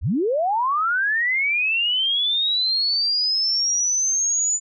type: linear sweep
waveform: sine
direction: up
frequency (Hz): 45.64 to 7040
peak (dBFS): -18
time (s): 0.01-4.6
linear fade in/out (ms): 50
effects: none